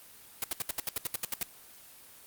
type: noise bursts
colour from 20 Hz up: white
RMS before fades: -31 dBFS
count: 12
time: 0.42-1.43 s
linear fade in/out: 2 ms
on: 20 ms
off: 70 ms
effects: white hiss -53 dBFS RMS until 2.26 s + Opus 24 kbps